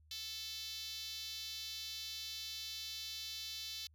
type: tone with high-pass filter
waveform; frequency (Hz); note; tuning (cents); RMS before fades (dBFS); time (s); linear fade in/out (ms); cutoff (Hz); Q
5% pulse; 440; A4; 0; -45; 0.11-3.87; 2; 3800; 2.2
effects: added 77 Hz sine -63 dBFS peak until 3.94 s